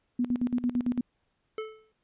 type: tone with tremolo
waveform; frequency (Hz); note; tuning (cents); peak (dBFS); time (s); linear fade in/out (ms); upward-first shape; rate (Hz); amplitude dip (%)
sine; 244.9; B3; -14; -23; 0.19-1.01; 5; square; 8.9; 80
type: tone with exponential decay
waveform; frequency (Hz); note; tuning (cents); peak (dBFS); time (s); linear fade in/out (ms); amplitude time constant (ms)
square; 436.1; A4; -15; -30; 1.58-1.92; 2; 72
effects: pink hiss -75 dBFS RMS until 2.03 s + resampled to 8000 Hz